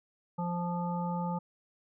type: harmonic tone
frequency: 174.61 Hz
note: F3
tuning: in tune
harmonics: 1 / 3 / 5 / 7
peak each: -32 / -41 / -36 / -44 dBFS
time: 0.38-1.39 s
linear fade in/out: 10 ms
effects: none